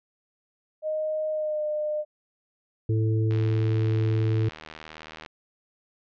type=tone with pitch glide; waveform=sine; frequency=620 to 604.8 Hz; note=D#5 to D#5; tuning=-6 to -49 cents; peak=-25 dBFS; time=0.82-2.05 s; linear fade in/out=50 ms; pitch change=-43 cents; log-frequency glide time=1.3-1.64 s
type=harmonic tone; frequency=110 Hz; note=A2; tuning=in tune; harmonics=1 / 3 / 4; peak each=-21 / -31 / -33 dBFS; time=2.89-4.49 s; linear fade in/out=5 ms
type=click train; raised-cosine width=0.2 ms; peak=-21 dBFS; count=154; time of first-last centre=3.31-5.262 s; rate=78.4 Hz
effects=low-pass 3000 Hz 12 dB/octave